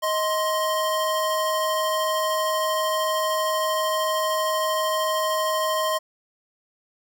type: tone pair together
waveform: square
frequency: 628 / 1051 Hz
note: D#5 / C6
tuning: +16 / +7 cents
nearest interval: major sixth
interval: 891 cents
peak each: -25 dBFS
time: 0.02-5.99 s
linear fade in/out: 20 ms
effects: none